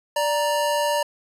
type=tone pair together; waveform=square; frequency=587.3 / 936.3 Hz; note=D5 / A#5; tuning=0 / +7 cents; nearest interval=minor sixth; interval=807 cents; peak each=-23 / -24 dBFS; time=0.16-1.03 s; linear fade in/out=5 ms; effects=resampled to 32000 Hz